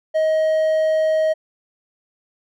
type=tone; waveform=triangle; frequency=630 Hz; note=D#5; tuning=21 cents sharp; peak=-13 dBFS; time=0.14-1.34 s; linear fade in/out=20 ms; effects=none